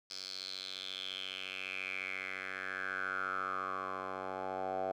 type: tone with band-pass filter sweep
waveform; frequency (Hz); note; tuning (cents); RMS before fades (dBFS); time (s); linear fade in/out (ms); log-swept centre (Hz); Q
10% pulse; 94.4; F#2; +35; -40; 0.1-4.92; 5; 4900 to 710; 6.4
effects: none